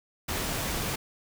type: noise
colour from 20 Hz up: pink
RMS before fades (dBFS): -31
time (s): 0.28-0.96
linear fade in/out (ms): 10
effects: none